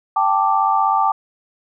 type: chord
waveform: sine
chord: G suspended second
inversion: none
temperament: equal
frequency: 784 / 880 / 1174.7 Hz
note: G5 / A5 / D6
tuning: 0 / 0 / 0 cents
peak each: -18 dBFS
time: 0.16-1.12 s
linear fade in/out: 5 ms
effects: none